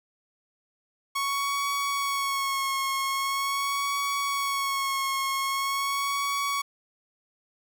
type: tone with vibrato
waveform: sawtooth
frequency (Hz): 1105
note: C#6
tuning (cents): -6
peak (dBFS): -22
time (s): 1.15-6.62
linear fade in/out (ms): 10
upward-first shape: sine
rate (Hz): 0.43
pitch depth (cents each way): 30
effects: none